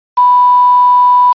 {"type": "tone with quantisation", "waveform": "sine", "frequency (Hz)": 987.8, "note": "B5", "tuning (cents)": 0, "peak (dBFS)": -4, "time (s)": [0.17, 1.33], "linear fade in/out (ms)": 10, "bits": 4, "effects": ["resampled to 11025 Hz"]}